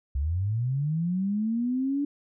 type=linear sweep; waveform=sine; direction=up; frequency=64.1 to 290 Hz; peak=-24 dBFS; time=0.15-2.05 s; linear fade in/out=5 ms; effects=none